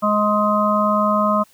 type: harmonic tone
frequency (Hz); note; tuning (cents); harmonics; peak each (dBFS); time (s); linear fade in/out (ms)
209.4; G#3; +15; 1 / 3 / 5 / 6; -20 / -20 / -20 / -20; 0.02-1.44; 20
effects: white hiss -54 dBFS RMS until 1.53 s